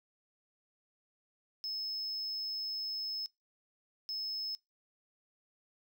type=tone bursts at uneven times; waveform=triangle; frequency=5200 Hz; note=E8; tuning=24 cents flat; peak=-35 dBFS; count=2; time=1.64-3.26 / 4.09-4.55 s; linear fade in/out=0 ms; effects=noise-tail reverb RT60 0.2 s tail -22 dB re dry